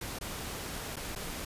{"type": "noise with dropouts", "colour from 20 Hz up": "pink", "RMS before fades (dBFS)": -39, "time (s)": [0.01, 1.45], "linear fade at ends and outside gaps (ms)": 5, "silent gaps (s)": [[0.188, 0.21], [0.959, 0.966], [1.152, 1.159]], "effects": ["resampled to 32000 Hz"]}